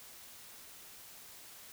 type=silence; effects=white hiss -53 dBFS RMS until 1.72 s